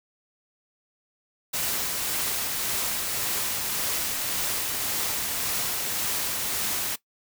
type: noise with tremolo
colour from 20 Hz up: white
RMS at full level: -27 dBFS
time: 1.53-6.96 s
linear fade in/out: 10 ms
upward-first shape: triangle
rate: 1.8 Hz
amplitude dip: 25%
effects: noise-tail reverb RT60 0.1 s tail -18 dB re dry